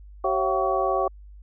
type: tone cluster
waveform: sine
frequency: 383.2 / 544 / 678 / 759 / 1128 Hz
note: G4 / C#5 / E5 / F#5 / C#6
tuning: -39 / -33 / +49 / +44 / +30 cents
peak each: -27 dBFS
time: 0.24-1.08 s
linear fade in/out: 5 ms
effects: added 50 Hz sine -42 dBFS peak until 1.42 s